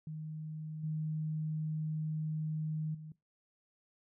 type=tone with level steps; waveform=sine; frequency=155.56 Hz; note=D#3; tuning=in tune; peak=-39 / -33 / -44 dBFS; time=0.07-3.12 s; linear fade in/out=2 ms; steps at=0.83 / 2.94 s; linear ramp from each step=10 ms; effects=noise-tail reverb RT60 0.2 s tail -19 dB re dry